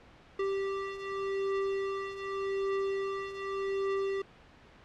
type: beating tone pair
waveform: square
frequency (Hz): 390.7 / 391.55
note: G4 / G4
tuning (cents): -6 / -2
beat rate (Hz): 0.85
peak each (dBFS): -38 / -33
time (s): 0.39-4.22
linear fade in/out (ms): 5
effects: pink hiss -56 dBFS RMS until 4.84 s + low-pass 3000 Hz 12 dB/octave